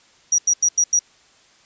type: tone bursts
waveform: sine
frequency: 5770 Hz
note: F#8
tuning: 44 cents flat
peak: -13 dBFS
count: 5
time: 0.32-0.992 s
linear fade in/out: 5 ms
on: 64 ms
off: 88 ms
effects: white hiss -54 dBFS RMS until 1.65 s + resampled to 16000 Hz